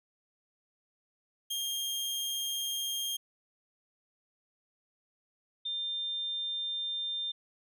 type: tone pair in turn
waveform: sawtooth / sine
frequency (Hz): 3217 / 3600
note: G7 / A7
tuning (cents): +44 / +39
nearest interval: major second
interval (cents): 195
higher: second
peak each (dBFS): -29 / -32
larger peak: first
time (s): 1.5-3.17 / 5.65-7.32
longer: neither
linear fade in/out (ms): 10
effects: none